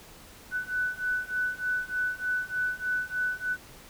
sine beating tone pair, 1492 / 1495.3 Hz, F#6 / F#6, +14 / +18 cents, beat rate 3.3 Hz, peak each -31 / -30 dBFS, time 0.51-3.57 s, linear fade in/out 50 ms, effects pink hiss -50 dBFS RMS until 3.89 s

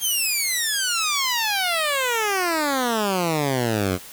10% pulse exponential sweep, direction down, 3263 to 87.31 Hz, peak -12 dBFS, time 0-3.99 s, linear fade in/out 50 ms, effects white hiss -41 dBFS RMS until 4.12 s

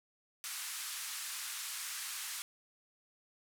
white band-pass noise, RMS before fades -42 dBFS, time 0.44-2.42 s, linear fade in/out 0 ms, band 1100 to 12000 Hz, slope 24 dB/octave, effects none

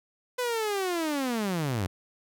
sawtooth linear sweep, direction down, 505 to 84.8 Hz, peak -23 dBFS, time 0.38-1.87 s, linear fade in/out 10 ms, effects none

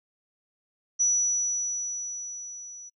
sine tone with level ramp, 5900 Hz, F#8, 6 cents flat, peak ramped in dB -19 to -41 dBFS, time 0.99-2.9 s, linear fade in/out 20 ms, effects noise-tail reverb RT60 0.1 s tail -23 dB re dry

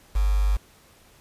sine tone with quantisation, 50 Hz, G1, 35 cents sharp, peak -18 dBFS, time 0.15-0.57 s, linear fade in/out 10 ms, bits 6, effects pink hiss -55 dBFS RMS until 1.2 s + resampled to 32000 Hz

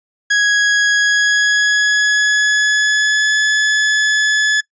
40% pulse tone with pitch glide, 1661.2 to 1714.8 Hz, G#6 to A6, 0 to -45 cents, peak -10 dBFS, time 0.3-4.61 s, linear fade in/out 10 ms, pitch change +55 cents, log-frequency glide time 0.94-3.35 s, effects noise-tail reverb RT60 0.1 s tail -23 dB re dry + resampled to 16000 Hz

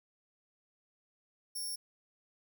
15% pulse tone, 5490 Hz, F8, 31 cents flat, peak -31 dBFS, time 1.55-1.76 s, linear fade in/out 10 ms, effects none

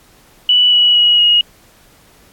sine tone with pitch steps, 2959 / 2933 / 2908 / 2883 Hz, F#7 / F#7 / F#7 / F#7, -1 / -16 / -31 / -46 cents, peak -7 dBFS, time 0.49-1.41 s, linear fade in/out 2 ms, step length 230 ms, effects pink hiss -48 dBFS RMS until 2.32 s + AAC 64 kbps

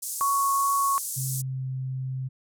white band-pass noise, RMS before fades -33 dBFS, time 0.02-1.42 s, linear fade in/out 10 ms, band 6500 to 12000 Hz, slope 24 dB/octave
sine tone with vibrato, 1108.7 Hz, C#6, in tune, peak -21 dBFS, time 0.21-0.98 s, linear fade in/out 0 ms, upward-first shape triangle, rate 2.4 Hz, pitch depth 10 cents each way
sine tone with pitch glide, 132.2 to 130.76 Hz, C3 to C3, +18 to -1 cents, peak -28 dBFS, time 1.16-2.29 s, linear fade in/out 20 ms, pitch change -19 cents, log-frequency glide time 1.34-1.66 s
effects none

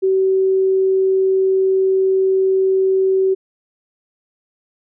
sine tone, 381.2 Hz, G4, 48 cents flat, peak -12 dBFS, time 0.02-3.35 s, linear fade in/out 20 ms, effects none

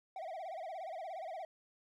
triangle tone with vibrato, 700 Hz, F5, 4 cents sharp, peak -39 dBFS, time 0.16-1.45 s, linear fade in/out 2 ms, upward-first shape sine, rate 17 Hz, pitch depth 190 cents each way, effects none

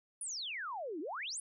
sine exponential two-way sweep, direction down then up, 10290 to 286.1 to 10290 Hz, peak -38 dBFS, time 0.21-1.4 s, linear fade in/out 2 ms, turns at 1 s, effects none

